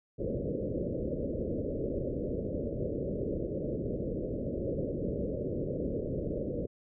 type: low-pass noise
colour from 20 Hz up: white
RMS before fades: -34 dBFS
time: 0.18-6.67 s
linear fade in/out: 20 ms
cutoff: 580 Hz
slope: 96 dB/octave
effects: none